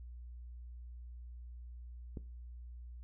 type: click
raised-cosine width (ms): 3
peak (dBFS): -30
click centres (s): 2.172
effects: noise-tail reverb RT60 0.3 s tail -17 dB re dry + added 60 Hz sine -46 dBFS peak until 3.03 s